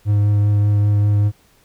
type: tone with vibrato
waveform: triangle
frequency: 103.2 Hz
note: G#2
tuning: 10 cents flat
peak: -10 dBFS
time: 0.05-1.32 s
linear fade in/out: 50 ms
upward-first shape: triangle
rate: 5.1 Hz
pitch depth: 13 cents each way
effects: pink hiss -55 dBFS RMS until 1.64 s